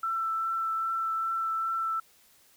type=tone with vibrato; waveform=sine; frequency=1333 Hz; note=E6; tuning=19 cents sharp; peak=-27 dBFS; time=0.03-2 s; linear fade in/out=5 ms; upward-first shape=triangle; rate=2.5 Hz; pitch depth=13 cents each way; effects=white hiss -61 dBFS RMS until 2.56 s